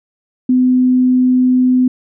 sine tone, 253.4 Hz, B3, 45 cents sharp, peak -8 dBFS, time 0.49-1.88 s, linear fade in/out 5 ms, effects none

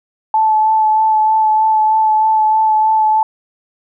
sine tone with vibrato, 870 Hz, A5, 20 cents flat, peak -9 dBFS, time 0.34-3.23 s, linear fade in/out 2 ms, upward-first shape sine, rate 3.2 Hz, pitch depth 15 cents each way, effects none

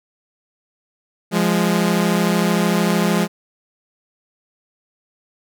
sawtooth tone pair together, 174.14 / 207.4 Hz, F3 / G#3, -5 / -2 cents, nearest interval minor third, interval 303 cents, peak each -14 dBFS, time 1.31-3.28 s, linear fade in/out 50 ms, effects none

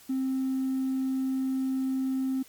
sine tone with hard clipping, 263.5 Hz, C4, 12 cents sharp, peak -26 dBFS, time 0.09-2.43 s, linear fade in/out 10 ms, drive 1 dB, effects white hiss -54 dBFS RMS until 2.48 s + MP3 96 kbps

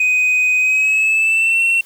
sine tone with pitch glide, 2502 to 2713 Hz, D#7 to E7, +9 to +49 cents, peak -9 dBFS, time 0-1.81 s, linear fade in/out 5 ms, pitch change +140 cents, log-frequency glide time 0.58-1.63 s, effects tanh soft clip ceiling -11 dBFS + white hiss -46 dBFS RMS until 1.85 s

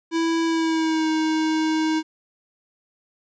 square tone with pitch glide, 329.6 to 315.4 Hz, E4 to D#4, 0 to +24 cents, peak -20 dBFS, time 0.11-2.03 s, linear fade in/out 50 ms, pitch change -76 cents, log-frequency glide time 0.45-1.09 s, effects resampled to 16000 Hz + 10-bit

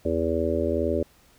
harmonic tone, 82 Hz, E2, 9 cents flat, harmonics 1 / 3 / 4 / 5 / 6 / 7, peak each -30 / -30 / -29 / -28 / -31 / -28 dBFS, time 0.05-1.03 s, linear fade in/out 5 ms, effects pink hiss -58 dBFS RMS until 1.38 s

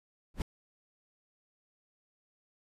brown noise with exponential growth, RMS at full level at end -24 dBFS, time 0.34-0.42 s, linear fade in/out 2 ms, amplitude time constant 17 ms, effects resampled to 32000 Hz

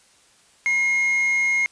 triangle tone with quantisation, 2146 Hz, C7, 43 cents sharp, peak -16 dBFS, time 0.66-1.66 s, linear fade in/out 0 ms, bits 6, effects white hiss -56 dBFS RMS until 1.71 s + resampled to 22050 Hz

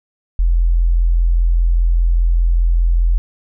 sine tone, 42.49 Hz, F1, 47 cents flat, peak -10 dBFS, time 0.39-3.18 s, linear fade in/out 0 ms, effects none

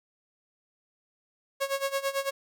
sawtooth tone with tremolo, 549 Hz, C#5, 17 cents flat, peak -21 dBFS, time 1.6-2.31 s, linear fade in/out 20 ms, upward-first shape sine, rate 9 Hz, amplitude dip 85%, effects none

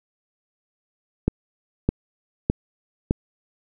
click train, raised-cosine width 3 ms, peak -5 dBFS, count 4, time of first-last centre 1.28-3.109 s, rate 1.64 Hz, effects none

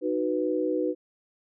sine chord, B major, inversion first, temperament equal with one note detuned, 308.8 / 370 / 493.9 Hz, D#4 / F#4 / B4, -13 / 0 / 0 cents, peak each -28 / -29 / -28 dBFS, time 0.01-0.95 s, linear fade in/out 50 ms, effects none

